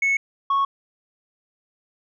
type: tone pair in turn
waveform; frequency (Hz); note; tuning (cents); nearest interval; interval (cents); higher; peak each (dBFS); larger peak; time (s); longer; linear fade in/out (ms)
sine; 2202 / 1104.2; C#7 / C#6; -12 / -7; octave; 1195; first; -15; neither; 0.02-0.17 / 0.5-0.65; neither; 5
effects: tanh soft clip ceiling -16 dBFS